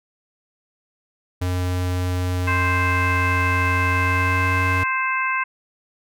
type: tone with pitch glide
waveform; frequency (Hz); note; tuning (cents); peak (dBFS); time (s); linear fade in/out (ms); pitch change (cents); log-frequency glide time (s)
square; 90.4 to 91.93; F#2 to F#2; -40 to -11; -21; 1.41-4.84; 10; +29; 3.86-4.47
type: harmonic tone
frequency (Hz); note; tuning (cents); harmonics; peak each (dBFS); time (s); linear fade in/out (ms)
523.3; C5; 0; 2 / 3 / 4 / 5; -23 / -25 / -26 / -27; 2.47-5.44; 10
effects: none